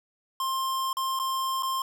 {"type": "tone with dropouts", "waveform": "square", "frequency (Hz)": 1057, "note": "C6", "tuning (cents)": 17, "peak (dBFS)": -27, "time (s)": [0.4, 1.82], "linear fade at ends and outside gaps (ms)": 2, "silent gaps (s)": [[0.93, 0.969], [1.191, 1.197], [1.625, 1.631]], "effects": []}